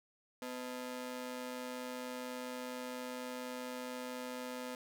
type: ring-modulated tone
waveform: sawtooth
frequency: 378.3 Hz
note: F#4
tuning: 38 cents sharp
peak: -34 dBFS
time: 0.42-4.75 s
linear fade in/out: 2 ms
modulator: 127 Hz
effects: none